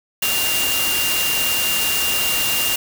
sine tone in noise, 2794 Hz, F7, in tune, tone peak -21 dBFS, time 0.22-2.76 s, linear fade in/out 5 ms, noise white, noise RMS -21 dBFS, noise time 0.22-2.76 s, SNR -3 dB, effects none

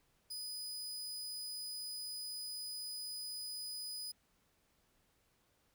sawtooth tone, 4978 Hz, D#8, in tune, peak -39 dBFS, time 0.3-4.12 s, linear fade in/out 10 ms, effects pink hiss -75 dBFS RMS until 5.74 s

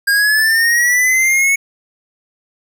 square linear sweep, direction up, 1609 to 2217 Hz, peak -11 dBFS, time 0.07-1.56 s, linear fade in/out 10 ms, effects none

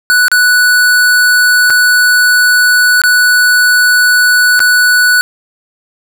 square tone with dropouts, 1480 Hz, F#6, in tune, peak -6 dBFS, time 0.1-5.21 s, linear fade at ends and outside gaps 0 ms, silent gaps 0.282-0.316 / 1.7-1.704 / 3.017-3.037 / 4.593-4.603 s, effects none

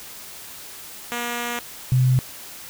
5% pulse / sine tone pair in turn, 239.3 / 128.24 Hz, A#3 / C3, +46 / -34 cents, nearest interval major seventh, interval 1080 cents, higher first, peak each -14 dBFS, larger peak neither, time 1.12-1.59 / 1.92-2.19 s, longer first, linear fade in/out 0 ms, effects white hiss -39 dBFS RMS until 2.69 s

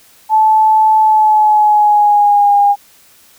sine tone with pitch glide, 870 to 811.7 Hz, A5 to G#5, -20 to -40 cents, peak -6 dBFS, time 0.29-2.76 s, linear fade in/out 50 ms, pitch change -120 cents, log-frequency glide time 1-2.56 s, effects white hiss -46 dBFS RMS until 3.38 s

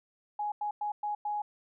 sine tone bursts at uneven times, 834 Hz, G#5, 7 cents sharp, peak -30 dBFS, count 5, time 0.39-0.52 / 0.61-0.71 / 0.81-0.92 / 1.03-1.15 / 1.25-1.42 s, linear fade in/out 5 ms, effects none

